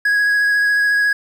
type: tone with vibrato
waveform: triangle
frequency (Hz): 1661.2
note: G#6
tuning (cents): 0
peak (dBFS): -11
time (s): 0.05-1.13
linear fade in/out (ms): 5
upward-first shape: triangle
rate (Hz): 14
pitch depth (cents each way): 15
effects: 8-bit